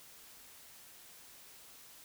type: silence
effects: white hiss -56 dBFS RMS until 2.04 s